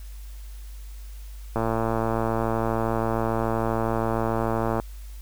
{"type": "click train", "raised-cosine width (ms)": 1, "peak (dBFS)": -11, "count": 367, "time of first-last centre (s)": [1.56, 4.799], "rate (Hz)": 113, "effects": ["added 50 Hz sine -36 dBFS peak until 5.21 s", "white hiss -53 dBFS RMS until 5.21 s"]}